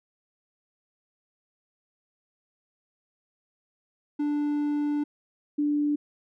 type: tone pair in turn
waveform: triangle / sine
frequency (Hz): 293.7 / 293.7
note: D4 / D4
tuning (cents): 0 / 0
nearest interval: unison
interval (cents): 0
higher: neither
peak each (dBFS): -22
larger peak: neither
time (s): 4.19-5.04 / 5.58-5.96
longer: first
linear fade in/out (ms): 10
effects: none